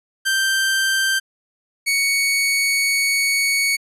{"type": "tone pair in turn", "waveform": "sawtooth", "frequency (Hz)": [1567, 2228], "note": ["G6", "C#7"], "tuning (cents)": [-1, 8], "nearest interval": "tritone", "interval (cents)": 609, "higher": "second", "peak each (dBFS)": -13, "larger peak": "neither", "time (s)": [[0.25, 1.2], [1.86, 3.77]], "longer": "second", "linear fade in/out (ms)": 20, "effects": ["resampled to 32000 Hz"]}